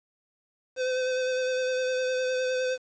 square tone with vibrato, 511 Hz, C5, 41 cents flat, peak -26 dBFS, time 0.76-2.78 s, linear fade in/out 50 ms, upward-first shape sine, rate 9.8 Hz, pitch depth 18 cents each way, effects resampled to 16000 Hz + 9-bit

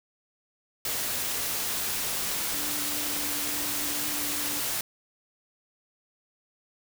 sine tone in noise, 293.2 Hz, D4, 3 cents flat, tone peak -40 dBFS, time 2.54-4.6 s, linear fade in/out 2 ms, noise white, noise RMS -30 dBFS, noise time 0.85-4.81 s, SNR -13 dB, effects none

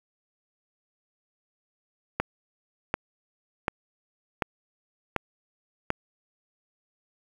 click train, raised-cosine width 0.5 ms, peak -9 dBFS, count 6, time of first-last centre 2.2-5.904 s, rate 1.35 Hz, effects 7-bit

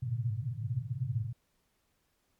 white band-pass noise, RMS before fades -34 dBFS, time 0.02-1.33 s, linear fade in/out 10 ms, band 100 to 140 Hz, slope 96 dB/octave, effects pink hiss -75 dBFS RMS until 2.39 s + MP3 96 kbps

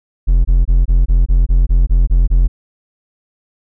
triangle tone bursts, 43.19 Hz, F1, 18 cents flat, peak -5 dBFS, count 11, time 0.27-2.48 s, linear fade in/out 20 ms, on 180 ms, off 23 ms, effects none

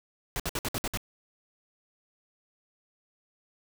pink noise bursts, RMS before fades -31 dBFS, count 7, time 0.36-0.973 s, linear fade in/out 0 ms, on 37 ms, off 59 ms, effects none

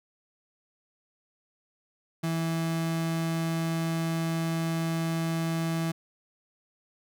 35% pulse tone, 164.2 Hz, E3, 6 cents flat, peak -25 dBFS, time 2.23-5.92 s, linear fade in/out 10 ms, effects none

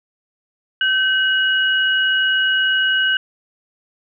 sine tone pair together, 1540.5 / 2908 Hz, G6 / F#7, -31 / -31 cents, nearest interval major seventh, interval 1100 cents, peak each -16 / -18 dBFS, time 0.81-3.17 s, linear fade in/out 2 ms, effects none

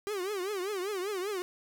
45% pulse tone with vibrato, 390 Hz, G4, 9 cents flat, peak -32 dBFS, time 0.07-1.42 s, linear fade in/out 0 ms, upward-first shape triangle, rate 5.1 Hz, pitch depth 190 cents each way, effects none

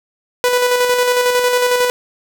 sawtooth tone with tremolo, 493.9 Hz, B4, in tune, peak -7 dBFS, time 0.44-1.9 s, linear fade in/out 0 ms, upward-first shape square, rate 11 Hz, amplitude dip 35%, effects none

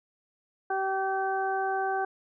harmonic tone, 385.2 Hz, G4, 30 cents flat, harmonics 1 / 2 / 3 / 4, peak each -32 / -28 / -39 / -34 dBFS, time 0.7-2.05 s, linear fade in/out 5 ms, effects none

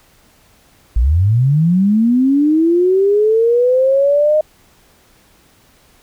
sine linear sweep, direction up, 51.1 to 620 Hz, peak -9 dBFS, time 0.96-4.41 s, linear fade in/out 5 ms, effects pink hiss -51 dBFS RMS until 6.02 s

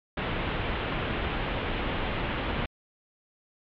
pink low-pass noise, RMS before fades -30 dBFS, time 0.17-2.66 s, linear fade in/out 5 ms, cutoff 3400 Hz, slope 48 dB/octave, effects MP3 96 kbps

